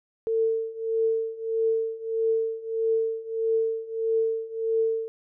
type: tone with tremolo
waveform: sine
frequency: 449.2 Hz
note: A4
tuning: 36 cents sharp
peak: -19 dBFS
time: 0.27-5.08 s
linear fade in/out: 0 ms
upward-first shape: triangle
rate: 1.6 Hz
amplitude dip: 90%
effects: none